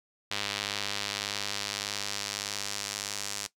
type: tone with band-pass filter sweep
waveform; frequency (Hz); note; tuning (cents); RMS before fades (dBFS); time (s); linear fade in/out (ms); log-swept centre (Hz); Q
sawtooth; 101.7; G#2; -36; -35; 0.31-3.47; 5; 3700 to 6600; 1.3
effects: noise-tail reverb RT60 0.1 s tail -17 dB re dry